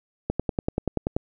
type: click train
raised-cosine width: 2 ms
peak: -10 dBFS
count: 10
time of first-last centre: 0.3-1.165 s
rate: 10.4 Hz
effects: none